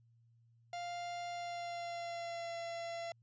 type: tone with pitch glide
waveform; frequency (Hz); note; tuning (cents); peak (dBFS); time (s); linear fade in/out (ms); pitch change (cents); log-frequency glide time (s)
45% pulse; 698.5 to 677.8; F5 to E5; 0 to +48; -40; 0.73-3.12; 2; -52; 1.31-2.57
effects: added 116 Hz sine -65 dBFS peak until 3.22 s + resampled to 16000 Hz